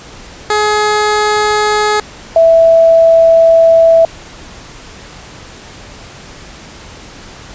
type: tone pair in turn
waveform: 15% pulse / sine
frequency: 422.1 / 658.7 Hz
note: G#4 / E5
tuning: +28 / -1 cents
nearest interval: minor sixth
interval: 771 cents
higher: second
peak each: -3 dBFS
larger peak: neither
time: 0.5-2 / 2.36-4.05 s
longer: second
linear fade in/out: 2 ms
effects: pink hiss -33 dBFS RMS until 7.54 s + resampled to 16000 Hz